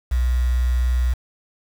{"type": "tone with quantisation", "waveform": "sine", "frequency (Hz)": 61.74, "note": "B1", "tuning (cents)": 0, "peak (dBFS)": -16, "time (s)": [0.11, 1.14], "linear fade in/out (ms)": 10, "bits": 6, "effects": []}